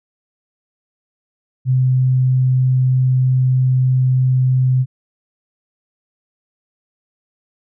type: tone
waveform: sine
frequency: 128.8 Hz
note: C3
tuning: 27 cents flat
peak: -11 dBFS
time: 1.65-4.86 s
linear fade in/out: 50 ms
effects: none